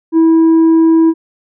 sine tone with tanh clipping, 325.8 Hz, E4, 20 cents flat, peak -6 dBFS, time 0.12-1.14 s, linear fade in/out 50 ms, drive 3 dB, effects none

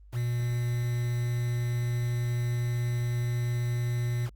triangle tone with quantisation, 120.4 Hz, B2, 44 cents flat, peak -24 dBFS, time 0.12-4.3 s, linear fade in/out 50 ms, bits 7, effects added 50 Hz sine -49 dBFS peak until 4.35 s + Opus 32 kbps

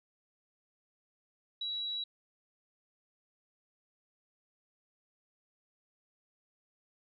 sine tone, 3898 Hz, B7, 23 cents flat, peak -34 dBFS, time 1.61-2.04 s, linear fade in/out 5 ms, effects none

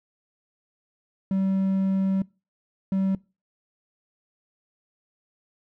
triangle tone bursts at uneven times, 192.2 Hz, G3, 34 cents flat, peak -19 dBFS, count 2, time 1.31-2.22 / 2.92-3.15 s, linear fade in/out 2 ms, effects noise-tail reverb RT60 0.3 s tail -23 dB re dry

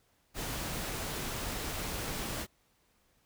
pink noise, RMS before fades -37 dBFS, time 0.34-2.47 s, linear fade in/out 50 ms, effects pink hiss -71 dBFS RMS until 3.25 s

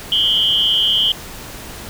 sine tone with amplitude modulation, 3131 Hz, G7, 3 cents flat, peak -8 dBFS, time 0.12-1.12 s, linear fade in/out 2 ms, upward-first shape sine, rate 217 Hz, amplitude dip 100%, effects pink hiss -33 dBFS RMS until 1.89 s

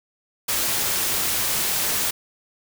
white noise, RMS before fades -23 dBFS, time 0.48-2.11 s, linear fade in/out 10 ms, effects none

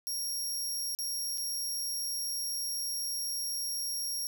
20% pulse tone with dropouts, 5588 Hz, F8, in tune, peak -27 dBFS, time 0.07-4.27 s, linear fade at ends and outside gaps 0 ms, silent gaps 0.95-0.988 / 1.375-1.38 s, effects none

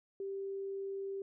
sine tone, 391.7 Hz, G4, 1 cent flat, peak -37 dBFS, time 0.2-1.22 s, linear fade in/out 2 ms, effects none

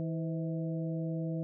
harmonic tone with a mistuned harmonic, 161.9 Hz, E3, 31 cents flat, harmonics 1 / 2 / 3 / 4, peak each -33 / -39 / -43 / -45 dBFS, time 0-1.43 s, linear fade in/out 0 ms, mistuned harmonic 3, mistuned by +70 cents, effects none

